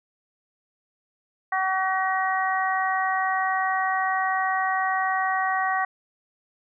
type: harmonic tone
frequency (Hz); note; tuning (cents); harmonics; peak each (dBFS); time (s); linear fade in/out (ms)
378.7; F#4; +40; 2 / 3 / 4 / 5; -25 / -27 / -32 / -27; 1.52-5.85; 5
effects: none